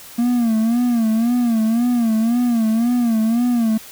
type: tone with vibrato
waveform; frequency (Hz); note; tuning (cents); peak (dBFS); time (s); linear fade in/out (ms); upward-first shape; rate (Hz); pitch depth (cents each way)
triangle; 232.1; A#3; -7; -12; 0.18-3.78; 10; sine; 1.9; 100
effects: white hiss -39 dBFS RMS until 3.91 s